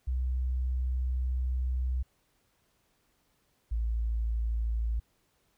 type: tone pair in turn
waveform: sine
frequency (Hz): 63.3 / 56.39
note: B1 / A1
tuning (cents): +43 / +43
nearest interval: major second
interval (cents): 200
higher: first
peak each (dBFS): -27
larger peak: neither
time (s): 0.07-2.03 / 3.71-5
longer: first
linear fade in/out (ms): 10
effects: pink hiss -72 dBFS RMS until 5.57 s